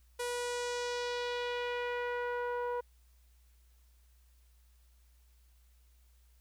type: tone with low-pass filter sweep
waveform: sawtooth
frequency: 486.2 Hz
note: B4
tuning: 27 cents flat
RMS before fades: -36 dBFS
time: 0.19-2.81 s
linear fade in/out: 10 ms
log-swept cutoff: 11000 to 1000 Hz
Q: 1.5
effects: added 60 Hz sine -61 dBFS peak until 6.4 s + white hiss -73 dBFS RMS until 6.4 s